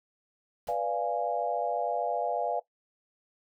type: noise with exponential decay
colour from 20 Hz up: pink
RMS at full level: -44 dBFS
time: 0.67-0.83 s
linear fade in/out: 2 ms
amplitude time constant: 34 ms
type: chord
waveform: sine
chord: B diminished seventh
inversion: none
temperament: equal with one note detuned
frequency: 493.9 / 587.3 / 695.6 / 830.6 Hz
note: B4 / D5 / F5 / Ab5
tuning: 0 / 0 / -7 / 0 cents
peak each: -34 / -33 / -31 / -34 dBFS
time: 0.68-2.6 s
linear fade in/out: 10 ms
effects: noise-tail reverb RT60 0.1 s tail -17 dB re dry